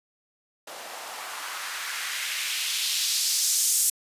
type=noise with band-pass filter sweep; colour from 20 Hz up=blue; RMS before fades=-28 dBFS; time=0.67-3.9 s; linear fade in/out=5 ms; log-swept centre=570 to 8100 Hz; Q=1.5; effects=resampled to 32000 Hz